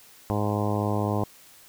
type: harmonic tone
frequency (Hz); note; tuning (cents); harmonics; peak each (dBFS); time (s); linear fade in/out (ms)
103.83; G#2; 0; 1 / 2 / 3 / 4 / 5 / 6 / 7 / 8 / 9 / 10; -27 / -30 / -32 / -33 / -34 / -35 / -35 / -36 / -37 / -37; 0.3-1.24; 0
effects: white hiss -52 dBFS RMS until 1.68 s